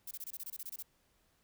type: noise bursts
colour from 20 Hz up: violet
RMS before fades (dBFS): -43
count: 12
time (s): 0.07-0.826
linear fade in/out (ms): 5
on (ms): 41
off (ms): 24
effects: pink hiss -73 dBFS RMS until 1.43 s